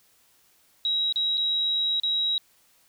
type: tone with dropouts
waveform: sine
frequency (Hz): 3847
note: B7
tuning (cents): -46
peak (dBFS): -22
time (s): 0.85-2.38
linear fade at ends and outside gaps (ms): 1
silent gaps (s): 1.125-1.159 / 1.373-1.378 / 1.999-2.034
effects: white hiss -62 dBFS RMS until 2.88 s